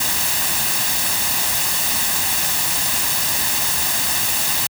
white noise with comb filter, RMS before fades -19 dBFS, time 0-4.67 s, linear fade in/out 5 ms, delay 1.1 ms, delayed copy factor +0.5, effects high-pass 60 Hz 12 dB/octave

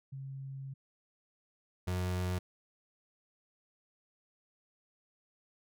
sine / 35% pulse tone pair in turn, 135.4 / 90.81 Hz, C#3 / F#2, -40 / -32 cents, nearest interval perfect fifth, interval 692 cents, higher first, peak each -40 / -30 dBFS, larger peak second, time 0.12-0.74 / 1.87-2.39 s, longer first, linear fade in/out 10 ms, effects none

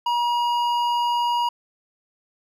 sine tone with hard clipping, 956 Hz, A#5, 43 cents sharp, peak -21 dBFS, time 0.06-1.49 s, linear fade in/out 5 ms, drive 9 dB, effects none

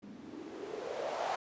violet noise with low-pass filter sweep, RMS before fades -40 dBFS, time 0.02-1.36 s, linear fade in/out 10 ms, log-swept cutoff 210 to 800 Hz, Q 4.5, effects resampled to 16000 Hz

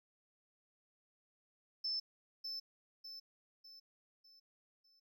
triangle tone with echo, 5274 Hz, E8, in tune, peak -32 dBFS, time 1.84-2 s, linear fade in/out 10 ms, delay 600 ms, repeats 5, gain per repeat -7 dB, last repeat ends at 5 s, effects tanh soft clip ceiling -34 dBFS

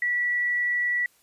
sine tone, 1948 Hz, B6, 24 cents flat, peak -22 dBFS, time 0.02-1.06 s, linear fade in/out 2 ms, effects white hiss -62 dBFS RMS until 1.22 s + resampled to 32000 Hz

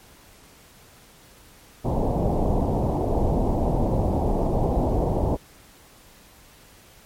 pink low-pass noise, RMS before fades -22 dBFS, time 1.84-5.37 s, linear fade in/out 20 ms, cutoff 880 Hz, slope 48 dB/octave, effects pink hiss -51 dBFS RMS until 7.05 s + MP3 64 kbps

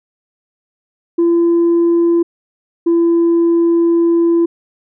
sine tone pair in turn, 339.8 / 337.5 Hz, F4 / E4, -47 / +41 cents, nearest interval unison, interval 12 cents, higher first, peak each -7 dBFS, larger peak neither, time 1.18-2.23 / 2.86-4.46 s, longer second, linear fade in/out 10 ms, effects tanh soft clip ceiling -7 dBFS

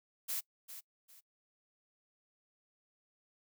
blue noise with echo, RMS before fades -37 dBFS, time 0.28-0.41 s, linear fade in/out 20 ms, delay 400 ms, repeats 2, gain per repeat -11 dB, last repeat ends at 1.21 s, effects noise-tail reverb RT60 0.1 s tail -23 dB re dry

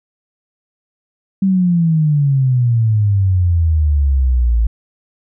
sine exponential sweep, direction down, 196 to 55 Hz, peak -10 dBFS, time 1.42-4.67 s, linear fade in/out 5 ms, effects none

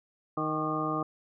harmonic tone with a mistuned harmonic, 155.56 Hz, D#3, in tune, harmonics 1 / 2 / 3 / 4 / 5 / 7 / 8, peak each -37 / -33 / -38 / -38 / -38 / -36 / -33 dBFS, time 0.37-1.03 s, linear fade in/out 5 ms, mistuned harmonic 8, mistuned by -46 cents, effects none

